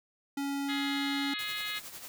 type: tone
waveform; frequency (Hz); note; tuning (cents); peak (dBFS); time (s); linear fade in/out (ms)
square; 279.7; C#4; +16; -32; 0.37-1.34; 5
type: harmonic tone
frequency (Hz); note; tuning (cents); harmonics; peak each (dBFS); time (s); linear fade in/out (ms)
419.5; G#4; +17; 3 / 4 / 5 / 6 / 7 / 8 / 9 / 10; -45 / -42 / -39 / -44 / -43 / -43 / -40 / -43; 0.68-1.8; 20
type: noise with tremolo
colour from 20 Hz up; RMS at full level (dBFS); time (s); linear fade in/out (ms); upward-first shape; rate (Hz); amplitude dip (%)
white; -43; 1.39-2.08; 0; sine; 11; 55
effects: none